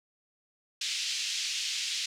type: band-pass noise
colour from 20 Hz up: pink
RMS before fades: -33 dBFS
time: 0.81-2.06 s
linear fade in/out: 5 ms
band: 2700 to 6600 Hz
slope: 24 dB/octave
effects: none

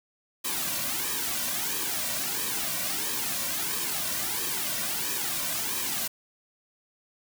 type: noise with flanger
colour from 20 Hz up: white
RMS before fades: -30 dBFS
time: 0.44-6.08 s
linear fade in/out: 10 ms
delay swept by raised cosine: 1.4 to 2.4 ms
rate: 1.5 Hz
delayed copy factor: -0.7
effects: none

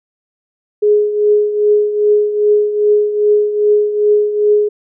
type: tone with tremolo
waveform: sine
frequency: 418.1 Hz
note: G#4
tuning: 12 cents sharp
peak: -6 dBFS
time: 0.82-4.69 s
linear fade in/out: 10 ms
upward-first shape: triangle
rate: 2.5 Hz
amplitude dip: 70%
effects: none

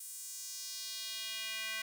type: tone with high-pass filter sweep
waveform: square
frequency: 220 Hz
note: A3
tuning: in tune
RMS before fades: -42 dBFS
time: 0-1.82 s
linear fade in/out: 5 ms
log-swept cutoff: 9300 to 2000 Hz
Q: 1.8
effects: none

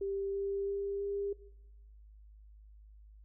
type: tone with pitch steps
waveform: sine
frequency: 393.7 / 396.2 / 398.7 / 401.3 Hz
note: G4 / G4 / G4 / G4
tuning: +8 / +18 / +29 / +41 cents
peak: -33 dBFS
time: 0.01-1.33 s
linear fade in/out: 5 ms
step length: 330 ms
effects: noise-tail reverb RT60 0.9 s tail -19 dB re dry + added 52 Hz sine -53 dBFS peak until 3.24 s

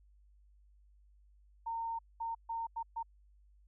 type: tone bursts at uneven times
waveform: sine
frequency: 915 Hz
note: A#5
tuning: 32 cents flat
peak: -35 dBFS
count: 5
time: 1.66-1.99 / 2.2-2.35 / 2.49-2.67 / 2.76-2.83 / 2.96-3.03 s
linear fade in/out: 10 ms
effects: added 50 Hz sine -61 dBFS peak until 3.67 s

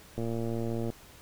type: click train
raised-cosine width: 2 ms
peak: -21 dBFS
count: 84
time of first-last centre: 0.18-0.902 s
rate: 115 Hz
effects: pink hiss -53 dBFS RMS until 1.21 s

